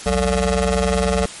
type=ring-modulated tone; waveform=20% pulse; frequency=130 Hz; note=C3; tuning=11 cents flat; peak=-8 dBFS; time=0.06-1.26 s; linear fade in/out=2 ms; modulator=315 Hz; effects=white hiss -34 dBFS RMS until 1.4 s + MP3 48 kbps